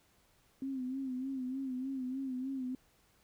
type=tone with vibrato; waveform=sine; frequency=261.6 Hz; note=C4; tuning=in tune; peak=-35 dBFS; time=0.62-2.75 s; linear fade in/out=2 ms; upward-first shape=sine; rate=3.3 Hz; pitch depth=67 cents each way; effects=pink hiss -69 dBFS RMS until 3.23 s